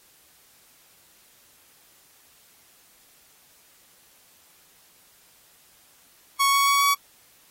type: tone with pitch steps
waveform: sawtooth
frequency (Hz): 1108.7 / 1115.8 / 1122.9 / 1130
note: C#6 / C#6 / C#6 / C#6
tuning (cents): 0 / +11 / +22 / +33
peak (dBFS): -14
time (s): 6.39-6.95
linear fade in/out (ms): 20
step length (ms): 140
effects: white hiss -57 dBFS RMS until 7.5 s + AAC 48 kbps